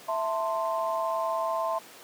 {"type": "chord", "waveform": "sine", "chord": "A minor", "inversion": "second", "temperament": "equal with one note detuned", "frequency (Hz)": [659.3, 890.7, 1046.5], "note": ["E5", "A5", "C6"], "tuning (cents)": [0, 21, 0], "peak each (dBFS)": [-29, -33, -30], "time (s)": [0.08, 1.79], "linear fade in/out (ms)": 10, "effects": ["pink hiss -48 dBFS RMS until 2.03 s", "high-pass 300 Hz 12 dB/octave"]}